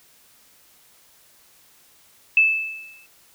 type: tone with exponential decay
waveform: sine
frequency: 2625 Hz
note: E7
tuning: 8 cents flat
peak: -10 dBFS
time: 2.37-3.06 s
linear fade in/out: 2 ms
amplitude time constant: 150 ms
effects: white hiss -55 dBFS RMS until 3.34 s